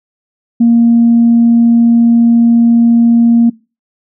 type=tone; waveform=sine; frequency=233.6 Hz; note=A#3; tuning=4 cents sharp; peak=-3 dBFS; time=0.6-3.5 s; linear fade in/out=10 ms; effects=noise-tail reverb RT60 0.3 s tail -23 dB re dry + tanh soft clip ceiling 0 dBFS